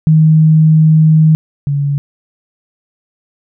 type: tone pair in turn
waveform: sine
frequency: 157.2 / 142.33 Hz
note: D#3 / C#3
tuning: +18 / +46 cents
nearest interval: major second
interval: 172 cents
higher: first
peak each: -4 / -11 dBFS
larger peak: first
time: 0.07-1.35 / 1.67-1.98 s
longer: first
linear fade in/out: 0 ms
effects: none